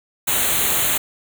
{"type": "band-stop noise", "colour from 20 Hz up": "white", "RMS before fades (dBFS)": -19, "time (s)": [0.27, 0.98], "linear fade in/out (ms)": 10, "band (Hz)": [4200, 6300], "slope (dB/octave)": 96, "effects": []}